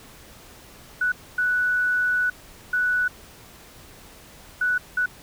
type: tone bursts at uneven times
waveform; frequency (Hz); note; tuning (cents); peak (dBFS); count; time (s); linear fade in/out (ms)
sine; 1480; F#6; 0; -19; 5; 1.01-1.12 / 1.38-2.3 / 2.73-3.08 / 4.61-4.78 / 4.97-5.06; 5
effects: pink hiss -47 dBFS RMS until 5.22 s